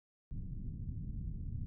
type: low-pass noise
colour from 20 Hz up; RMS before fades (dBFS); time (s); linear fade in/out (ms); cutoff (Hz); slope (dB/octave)
pink; -41; 0.31-1.66; 0; 190; 24
effects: none